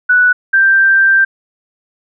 sine tone pair in turn, 1480 / 1572.8 Hz, F#6 / G6, 0 / +5 cents, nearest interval minor second, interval 105 cents, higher second, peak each -6 dBFS, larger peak neither, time 0.09-0.33 / 0.53-1.25 s, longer second, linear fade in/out 10 ms, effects none

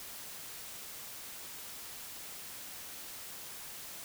silence, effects white hiss -46 dBFS RMS until 4.04 s

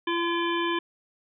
harmonic tone with a mistuned harmonic, 340.9 Hz, F4, 42 cents flat, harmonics 1 / 3 / 5 / 7 / 9 / 10, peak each -27 / -29 / -33 / -36 / -35 / -39 dBFS, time 0.07-0.79 s, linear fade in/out 5 ms, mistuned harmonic 10, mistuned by +42 cents, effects none

